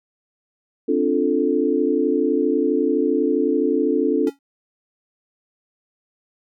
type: chord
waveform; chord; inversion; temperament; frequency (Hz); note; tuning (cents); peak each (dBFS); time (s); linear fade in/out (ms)
sine; D minor seventh; third; equal; 261.6 / 293.7 / 349.2 / 440; C4 / D4 / F4 / A4; 0 / 0 / 0 / 0; -23 / -21 / -23 / -21; 0.88-4.3; 10
type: tone with exponential decay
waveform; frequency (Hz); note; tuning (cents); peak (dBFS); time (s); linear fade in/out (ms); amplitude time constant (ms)
square; 278.7; C#4; +9; -27; 4.27-4.39; 2; 24
effects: none